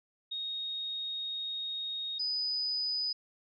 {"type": "tone pair in turn", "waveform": "sine", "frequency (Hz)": [3733, 4983], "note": ["A#7", "D#8"], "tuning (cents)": [2, 2], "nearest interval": "perfect fourth", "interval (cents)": 500, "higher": "second", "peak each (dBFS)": [-34, -30], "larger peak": "second", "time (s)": [[0.31, 2.19], [2.19, 3.13]], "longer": "first", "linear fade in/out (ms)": 10, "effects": []}